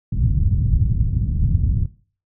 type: low-pass noise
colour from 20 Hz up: white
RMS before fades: -18 dBFS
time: 0.12-1.86 s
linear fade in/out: 5 ms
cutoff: 130 Hz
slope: 24 dB/octave
effects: noise-tail reverb RT60 0.4 s tail -18 dB re dry